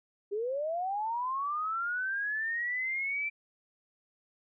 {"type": "linear sweep", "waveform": "sine", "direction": "up", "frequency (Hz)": [392, 2349], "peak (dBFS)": -30, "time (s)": [0.31, 3.3], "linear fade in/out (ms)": 20, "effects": []}